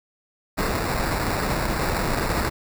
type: noise with sample-and-hold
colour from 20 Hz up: pink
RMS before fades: -24 dBFS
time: 0.57-2.5 s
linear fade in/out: 20 ms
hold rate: 3150 Hz
effects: none

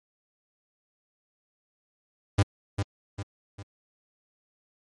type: tone with echo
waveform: 45% pulse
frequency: 100 Hz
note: G2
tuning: 35 cents sharp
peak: -17 dBFS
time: 2.38-2.43 s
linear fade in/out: 10 ms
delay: 400 ms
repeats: 3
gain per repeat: -7 dB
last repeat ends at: 3.63 s
effects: MP3 48 kbps

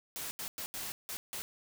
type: noise bursts at uneven times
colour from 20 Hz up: white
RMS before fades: -40 dBFS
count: 6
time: 0.16-0.31 / 0.39-0.48 / 0.58-0.66 / 0.74-0.92 / 1.09-1.17 / 1.33-1.42 s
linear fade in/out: 0 ms
effects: none

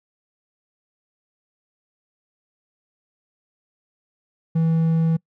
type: tone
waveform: triangle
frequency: 163 Hz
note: E3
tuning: 19 cents flat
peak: -14 dBFS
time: 4.55-5.17 s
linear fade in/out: 10 ms
effects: noise-tail reverb RT60 0.1 s tail -25 dB re dry

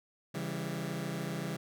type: chord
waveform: sawtooth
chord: C# diminished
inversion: none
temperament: just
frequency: 138.59 / 166.31 / 199.57 Hz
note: C#3 / E3 / G3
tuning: 0 / +16 / +31 cents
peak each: -36 / -34 / -36 dBFS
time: 0.34-1.57 s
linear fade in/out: 10 ms
effects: none

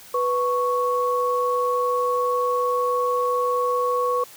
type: tone pair together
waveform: sine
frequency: 493.9 / 1108.8 Hz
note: B4 / C#6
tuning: 0 / 0 cents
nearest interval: octave + major second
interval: 1400 cents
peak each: -22 dBFS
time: 0.14-4.24 s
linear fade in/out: 5 ms
effects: white hiss -45 dBFS RMS until 4.36 s

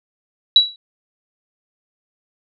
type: tone with exponential decay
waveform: sine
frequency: 3911 Hz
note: B7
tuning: 18 cents flat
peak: -3 dBFS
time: 0.56-0.76 s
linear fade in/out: 2 ms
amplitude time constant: 42 ms
effects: none

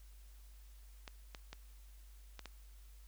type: clicks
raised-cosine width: 0.2 ms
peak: -29 dBFS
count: 5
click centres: 1.078 / 1.348 / 1.53 / 2.393 / 2.457 s
effects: added 50 Hz sine -54 dBFS peak until 3.07 s + white hiss -68 dBFS RMS until 3.07 s

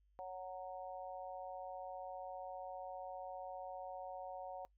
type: harmonic tone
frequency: 185 Hz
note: F#3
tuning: in tune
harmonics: 3 / 4 / 5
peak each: -49 / -47 / -53 dBFS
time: 0.19-4.65 s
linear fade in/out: 0 ms
effects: noise-tail reverb RT60 0.1 s tail -22 dB re dry + added 50 Hz sine -70 dBFS peak until 4.77 s

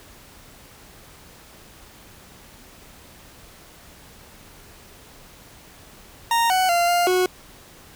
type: tone with pitch steps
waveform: 40% pulse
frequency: 928 / 746 / 692 / 700 / 366.4 Hz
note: A#5 / F#5 / F5 / F5 / F#4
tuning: -8 / +14 / -16 / +4 / -17 cents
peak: -16 dBFS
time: 6.31-7.26 s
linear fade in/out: 2 ms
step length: 190 ms
effects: pink hiss -47 dBFS RMS until 7.95 s

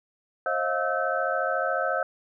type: tone cluster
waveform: sine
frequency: 535 / 629 / 703 / 1303 / 1534 Hz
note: C5 / D#5 / F5 / E6 / G6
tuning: +38 / +19 / +11 / -20 / -38 cents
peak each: -30 dBFS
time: 0.46-2.03 s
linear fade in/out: 2 ms
effects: none

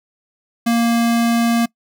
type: tone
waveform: square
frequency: 233.1 Hz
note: A#3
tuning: in tune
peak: -14 dBFS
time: 0.66-1.66 s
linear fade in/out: 10 ms
effects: noise-tail reverb RT60 0.1 s tail -23 dB re dry

